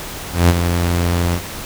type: tone with ADSR envelope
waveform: sawtooth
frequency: 86.6 Hz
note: F2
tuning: 14 cents flat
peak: -3 dBFS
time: 0.32-1.42 s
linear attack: 170 ms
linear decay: 35 ms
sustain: -8 dB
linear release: 85 ms
effects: pink hiss -29 dBFS RMS until 1.65 s